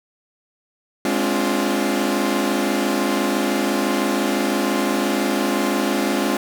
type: chord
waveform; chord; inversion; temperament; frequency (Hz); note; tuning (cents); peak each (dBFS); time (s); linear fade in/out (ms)
sawtooth; D half-diminished seventh; second; equal with one note detuned; 207.7 / 261.6 / 287.5 / 349.2; Ab3 / C4 / D4 / F4; 0 / 0 / -37 / 0; -20; 1.05-6.37; 2
effects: none